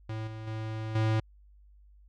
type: tone with level steps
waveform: square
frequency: 110 Hz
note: A2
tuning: in tune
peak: -34 / -39 / -34 / -25 dBFS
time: 0.09-1.2 s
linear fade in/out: 5 ms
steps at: 0.27 / 0.47 / 0.95 s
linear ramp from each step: 5 ms
effects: added 50 Hz sine -54 dBFS peak until 2.08 s + low-pass 4000 Hz 12 dB/octave